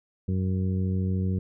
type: harmonic tone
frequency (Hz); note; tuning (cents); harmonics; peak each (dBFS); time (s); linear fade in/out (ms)
93.5; F#2; +19; 1 / 2 / 3 / 4 / 5; -25 / -28 / -41 / -39 / -42; 0.28-1.39; 5
effects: none